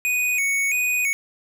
square tone with vibrato, 2349 Hz, D7, in tune, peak -20 dBFS, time 0.05-1.13 s, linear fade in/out 0 ms, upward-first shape square, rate 1.5 Hz, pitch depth 96 cents each way, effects none

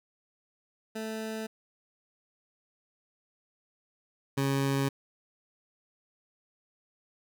20% pulse tone pair in turn, 220 / 137.36 Hz, A3 / C#3, 0 / -15 cents, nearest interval minor sixth, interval 815 cents, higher first, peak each -29 / -21 dBFS, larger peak second, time 0.95-1.47 / 4.37-4.89 s, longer neither, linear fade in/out 10 ms, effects none

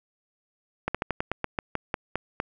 slowing click train, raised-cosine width 0.5 ms, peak -11 dBFS, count 12, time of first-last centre 0.88-2.401 s, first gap 66 ms, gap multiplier 1.14, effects none

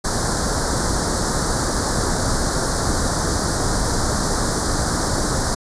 pink band-stop noise, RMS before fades -20 dBFS, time 0.04-5.55 s, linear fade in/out 10 ms, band 1700 to 4200 Hz, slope 48 dB/octave, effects resampled to 22050 Hz

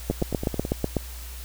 two click trains, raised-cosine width 2 ms, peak -9 / -15 dBFS, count 8 / 6, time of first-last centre 0.1-0.967 / 0.11-0.651 s, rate 8.07 / 9.24 Hz, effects added 60 Hz sine -36 dBFS peak until 1.44 s + white hiss -43 dBFS RMS until 1.44 s

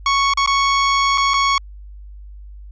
sawtooth tone with dropouts, 1108.7 Hz, C#6, in tune, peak -10 dBFS, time 0.06-1.58 s, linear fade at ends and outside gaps 2 ms, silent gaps 0.337-0.373 / 0.462-0.474 / 1.176-1.18 / 1.336-1.34 s, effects added 50 Hz sine -34 dBFS peak until 2.71 s + resampled to 16000 Hz

